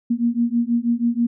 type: beating tone pair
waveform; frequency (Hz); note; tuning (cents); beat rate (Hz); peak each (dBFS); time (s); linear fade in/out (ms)
sine; 233.1 / 239.3; A#3 / A#3; 0 / +46; 6.2; -20; 0.1-1.27; 10
effects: none